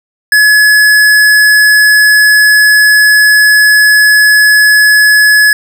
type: tone with hard clipping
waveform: sine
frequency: 1700 Hz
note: G#6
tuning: 40 cents sharp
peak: -4 dBFS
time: 0.32-5.53 s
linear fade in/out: 2 ms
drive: 18 dB
effects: none